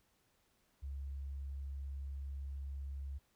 sine tone, 68.9 Hz, C#2, 10 cents flat, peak -40 dBFS, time 0.82-3.19 s, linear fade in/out 20 ms, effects pink hiss -75 dBFS RMS until 3.35 s

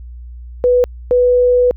sine tone pair in turn, 494.2 / 494.2 Hz, B4 / B4, +1 / +1 cents, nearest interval unison, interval 0 cents, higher neither, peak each -8 dBFS, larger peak neither, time 0.64-0.84 / 1.11-1.71 s, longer second, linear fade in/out 0 ms, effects added 60 Hz sine -29 dBFS peak until 1.76 s

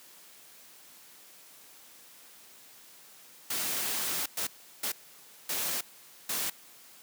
white noise bursts at uneven times, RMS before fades -32 dBFS, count 5, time 3.5-4.26 / 4.37-4.47 / 4.83-4.92 / 5.49-5.81 / 6.29-6.5 s, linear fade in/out 5 ms, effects white hiss -54 dBFS RMS until 7.02 s + high-pass 150 Hz 12 dB/octave

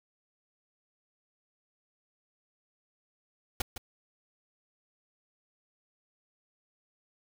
pink noise with echo, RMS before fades -29 dBFS, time 3.6-3.62 s, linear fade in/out 5 ms, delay 160 ms, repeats 1, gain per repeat -9 dB, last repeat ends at 3.78 s, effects none

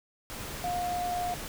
sine tone in noise, 711 Hz, F5, 31 cents sharp, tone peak -29 dBFS, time 0.64-1.34 s, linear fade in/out 0 ms, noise pink, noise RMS -39 dBFS, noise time 0.3-1.48 s, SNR +7 dB, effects none

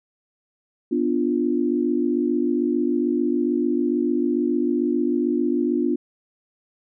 sine chord, B diminished, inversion none, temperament equal, 246.9 / 293.7 / 349.2 Hz, B3 / D4 / F4, 0 / 0 / 0 cents, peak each -23 dBFS, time 0.91-5.96 s, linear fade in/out 10 ms, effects none

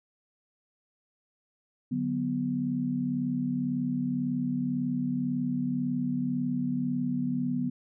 sine chord, B minor, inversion first, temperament equal, 146.83 / 185 / 246.9 Hz, D3 / F#3 / B3, 0 / 0 / 0 cents, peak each -34 / -34 / -28 dBFS, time 1.91-7.7 s, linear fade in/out 10 ms, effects none

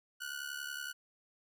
sawtooth ring-modulated tone, 1474 Hz, F#6, 7 cents flat, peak -33 dBFS, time 0.2-0.93 s, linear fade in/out 20 ms, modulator 35.4 Hz, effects none

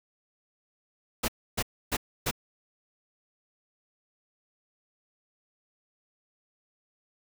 pink noise bursts, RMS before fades -28 dBFS, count 4, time 1.23-2.312 s, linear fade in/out 10 ms, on 53 ms, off 290 ms, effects none

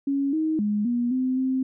sine tone with pitch steps, 277.6 / 315 / 208.3 / 240.6 / 257.4 / 261.1 Hz, C#4 / D#4 / G#3 / B3 / C4 / C4, +3 / +21 / +5 / -45 / -28 / -3 cents, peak -21 dBFS, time 0.07-1.63 s, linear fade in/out 5 ms, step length 260 ms, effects none

